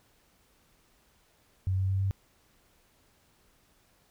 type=tone with pitch steps; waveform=sine; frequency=94.2 / 95.18 / 96.18 / 97.18 Hz; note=F#2 / F#2 / G2 / G2; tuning=+32 / +49 / -32 / -15 cents; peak=-25 dBFS; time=1.67-2.11 s; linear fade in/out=0 ms; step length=110 ms; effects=pink hiss -66 dBFS RMS until 4.1 s